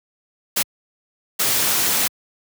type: noise bursts at uneven times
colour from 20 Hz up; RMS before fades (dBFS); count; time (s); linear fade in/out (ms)
white; -19; 2; 0.56-0.63 / 1.39-2.08; 10
effects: high-pass 100 Hz 12 dB/octave